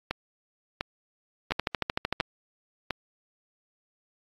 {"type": "two click trains", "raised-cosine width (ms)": 0.3, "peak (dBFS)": [-10, -12], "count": [10, 5], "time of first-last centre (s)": [[1.52, 2.202], [0.11, 2.907]], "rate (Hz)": [13.2, 1.43], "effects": ["AAC 32 kbps"]}